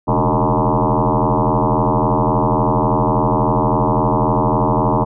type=tone with frequency modulation; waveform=sine; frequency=370 Hz; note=F#4; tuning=in tune; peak=-12 dBFS; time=0.07-5.05 s; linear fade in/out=20 ms; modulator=83.6 Hz; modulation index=8; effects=none